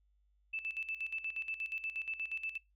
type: tone with tremolo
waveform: sine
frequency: 2637 Hz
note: E7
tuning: in tune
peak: -35 dBFS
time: 0.53-2.58 s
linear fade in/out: 10 ms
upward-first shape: square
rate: 8.4 Hz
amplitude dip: 75%
effects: noise-tail reverb RT60 0.2 s tail -21 dB re dry + added 50 Hz sine -69 dBFS peak until 2.75 s